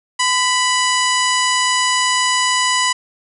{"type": "harmonic tone with a mistuned harmonic", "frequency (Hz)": 987.8, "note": "B5", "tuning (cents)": 0, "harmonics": [1, 2, 3, 4, 5, 6, 7, 8, 9, 10], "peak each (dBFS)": [-18, -20, -21, -28, -24, -30, -24, -27, -31, -32], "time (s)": [0.19, 2.93], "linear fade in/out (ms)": 10, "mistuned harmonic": 1, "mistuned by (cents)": 41, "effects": []}